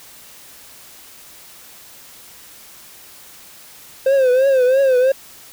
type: tone with vibrato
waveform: triangle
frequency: 523.3 Hz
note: C5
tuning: in tune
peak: -9 dBFS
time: 4.06-5.12 s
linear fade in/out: 5 ms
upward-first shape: triangle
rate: 3 Hz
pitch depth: 110 cents each way
effects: white hiss -42 dBFS RMS until 5.52 s